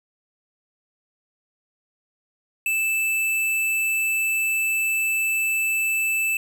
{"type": "tone", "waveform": "square", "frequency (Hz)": 2637, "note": "E7", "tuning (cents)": 0, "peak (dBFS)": -21, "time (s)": [2.66, 6.37], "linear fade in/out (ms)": 2, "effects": []}